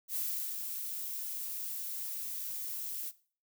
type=noise with ADSR envelope; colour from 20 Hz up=violet; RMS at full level=-34 dBFS; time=0.08-3.12 s; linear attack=74 ms; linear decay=400 ms; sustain=-5 dB; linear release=40 ms; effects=noise-tail reverb RT60 0.4 s tail -17 dB re dry